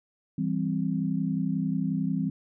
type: chord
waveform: sine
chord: C major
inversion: first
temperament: equal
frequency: 164.81 / 196 / 261.6 Hz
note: E3 / G3 / C4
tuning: 0 / 0 / 0 cents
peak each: -29 / -29 / -30 dBFS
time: 0.38-2.3 s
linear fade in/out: 5 ms
effects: none